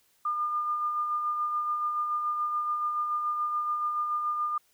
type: tone with tremolo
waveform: sine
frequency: 1208 Hz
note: D6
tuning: 48 cents sharp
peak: -25 dBFS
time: 0.25-4.58 s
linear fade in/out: 5 ms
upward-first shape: sine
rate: 7 Hz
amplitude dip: 35%
effects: white hiss -67 dBFS RMS until 4.73 s